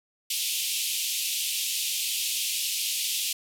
pink band-pass noise, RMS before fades -29 dBFS, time 0.3-3.33 s, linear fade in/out 5 ms, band 2600 to 15000 Hz, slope 48 dB/octave, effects none

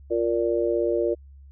harmonic tone, 116.54 Hz, A#2, in tune, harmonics 3 / 4 / 5, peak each -24 / -25 / -26 dBFS, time 0.1-1.15 s, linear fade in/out 20 ms, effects added 69 Hz sine -44 dBFS peak until 1.51 s

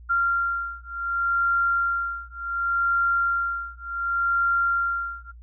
sine beating tone pair, 1384 / 1384.68 Hz, F6 / F6, -16 / -15 cents, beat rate 0.68 Hz, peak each -24 dBFS, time 0.09-5.32 s, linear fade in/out 20 ms, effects noise-tail reverb RT60 0.1 s tail -21 dB re dry + added 59 Hz sine -42 dBFS peak until 5.42 s

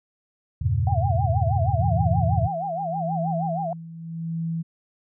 sine chord, E diminished seventh, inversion none, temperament equal with one note detuned, 82.17 / 98 / 116.54 / 138.59 Hz, E2 / G2 / Bb2 / Db3, -5 / 0 / 0 / 0 cents, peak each -25 / -24 / -24 / -28 dBFS, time 0.61-2.48 s, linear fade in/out 10 ms
sine tone with vibrato, 728 Hz, F#5, 28 cents flat, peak -25 dBFS, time 0.87-3.73 s, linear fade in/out 2 ms, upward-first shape sine, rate 6.3 Hz, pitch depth 190 cents each way
sine tone with tremolo, 164.81 Hz, E3, in tune, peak -24 dBFS, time 1.79-4.63 s, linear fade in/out 20 ms, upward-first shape sine, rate 0.83 Hz, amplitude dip 75%
effects none

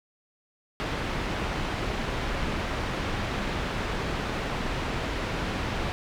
pink low-pass noise, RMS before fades -30 dBFS, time 0.8-5.92 s, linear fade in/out 0 ms, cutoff 3100 Hz, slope 12 dB/octave, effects none

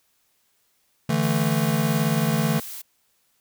square chord, D suspended second, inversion none, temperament just, 146.83 / 165.19 / 220.2 Hz, D3 / E3 / A3, 0 / +4 / +2 cents, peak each -25 dBFS, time 1.09-2.6 s, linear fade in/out 5 ms
blue noise, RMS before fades -36 dBFS, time 1.22-2.82 s, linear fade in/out 10 ms
effects white hiss -67 dBFS RMS until 3.4 s

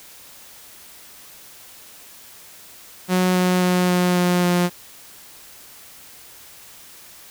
sawtooth tone with pitch steps, 183.1 / 181.84 / 180.58 / 179.33 / 178.09 / 176.86 Hz, F#3 / F#3 / F#3 / F3 / F3 / F3, -18 / -30 / -42 / +46 / +34 / +22 cents, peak -12 dBFS, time 3.08-4.7 s, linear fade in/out 50 ms, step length 270 ms, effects white hiss -44 dBFS RMS until 7.3 s

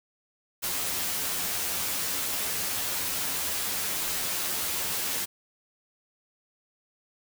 white noise with comb filter, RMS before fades -30 dBFS, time 0.62-5.26 s, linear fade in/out 20 ms, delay 11 ms, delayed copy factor +0.6, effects none

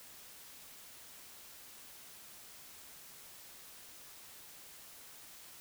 silence, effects white hiss -54 dBFS RMS until 5.6 s

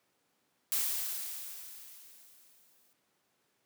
blue noise with exponential decay, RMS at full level -30 dBFS, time 0.72-2.93 s, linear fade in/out 0 ms, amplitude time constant 480 ms, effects pink hiss -75 dBFS RMS until 3.65 s + high-pass 200 Hz 12 dB/octave

